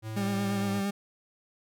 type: tone with pitch glide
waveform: square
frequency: 110 to 105.28 Hz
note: A2 to G#2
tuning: 0 to +24 cents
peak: -35 dBFS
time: 0.02-0.83 s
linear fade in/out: 50 ms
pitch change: -76 cents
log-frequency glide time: 0.57-0.7 s
type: tone with vibrato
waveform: 40% pulse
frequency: 198.9 Hz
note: G3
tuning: 25 cents sharp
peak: -27 dBFS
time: 0.16-0.91 s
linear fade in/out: 10 ms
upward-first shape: sine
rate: 8.7 Hz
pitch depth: 25 cents each way
effects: none